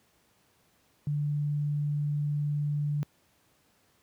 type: tone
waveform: sine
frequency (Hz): 146.83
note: D3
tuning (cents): 0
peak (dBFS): -26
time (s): 1.07-3.03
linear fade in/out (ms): 0
effects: pink hiss -67 dBFS RMS until 4.02 s + high-pass 80 Hz 12 dB/octave